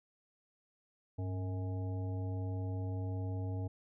harmonic tone with a mistuned harmonic, 91.8 Hz, F#2, 13 cents flat, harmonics 1 / 3 / 5 / 7 / 9, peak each -35 / -45 / -49 / -52 / -54 dBFS, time 1.18-3.68 s, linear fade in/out 10 ms, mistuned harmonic 1, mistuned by +130 cents, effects none

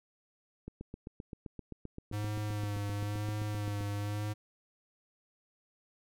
click train, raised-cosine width 3 ms, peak -29 dBFS, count 25, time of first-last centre 0.68-3.809 s, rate 7.67 Hz
square tone with vibrato, 103.83 Hz, G#2, in tune, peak -34 dBFS, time 2.12-4.34 s, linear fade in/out 20 ms, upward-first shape sine, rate 1 Hz, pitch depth 32 cents each way
effects none

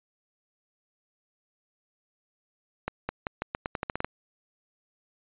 accelerating click train, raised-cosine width 0.5 ms, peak -14 dBFS, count 12, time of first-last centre 2.88-4.046 s, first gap 210 ms, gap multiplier 0.85, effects resampled to 8000 Hz

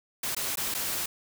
white noise with dropouts, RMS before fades -31 dBFS, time 0.23-1.06 s, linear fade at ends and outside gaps 5 ms, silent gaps 0.349-0.365 / 0.557-0.572 / 0.742-0.747 s, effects none

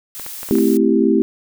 blue noise, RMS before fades -31 dBFS, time 0.15-0.77 s, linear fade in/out 0 ms
clicks, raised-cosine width 0.5 ms, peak -18 dBFS, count 6, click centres 0.197 / 0.264 / 0.431 / 0.488 / 0.554 / 0.585 s
sine chord, A minor seventh, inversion none, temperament equal, 220 / 261.6 / 329.6 / 392 Hz, A3 / C4 / E4 / G4, 0 / 0 / 0 / 0 cents, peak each -17 dBFS, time 0.51-1.22 s, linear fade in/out 0 ms
effects none

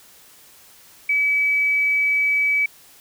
sine tone, 2288 Hz, D7, 46 cents flat, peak -16 dBFS, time 1.09-2.66 s, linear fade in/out 5 ms, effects white hiss -49 dBFS RMS until 3 s

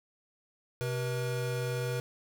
square tone pair together, 127.61 / 481.8 Hz, C3 / B4, -43 / -43 cents, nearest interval octave + major seventh, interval 2300 cents, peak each -33 / -36 dBFS, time 0.81-2 s, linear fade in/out 0 ms, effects none

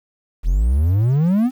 triangle exponential sweep, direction up, 38.89 to 265.7 Hz, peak -11 dBFS, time 0.43-1.51 s, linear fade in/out 50 ms, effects 8-bit

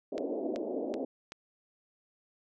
pink band-pass noise, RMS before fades -35 dBFS, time 0.12-1.05 s, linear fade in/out 5 ms, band 250 to 660 Hz, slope 48 dB/octave
click train, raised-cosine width 0.2 ms, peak -25 dBFS, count 4, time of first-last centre 0.18-1.321 s, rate 2.63 Hz
effects none

